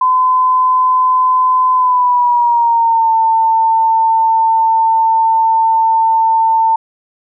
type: tone with pitch glide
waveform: sine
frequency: 1019 to 897.4 Hz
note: C6 to A5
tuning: -46 to +34 cents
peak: -8 dBFS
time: 0.01-6.76 s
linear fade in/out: 5 ms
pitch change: -220 cents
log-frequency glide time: 1.74-3.1 s
effects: none